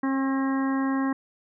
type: harmonic tone with a mistuned harmonic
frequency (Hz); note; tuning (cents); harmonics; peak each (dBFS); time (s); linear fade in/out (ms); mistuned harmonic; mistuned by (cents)
269.1; C4; +49; 1 / 2 / 3 / 4 / 5 / 6 / 7; -23 / -38 / -36 / -33 / -43 / -39 / -39; 0.03-1.13; 5; 5; -24
effects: none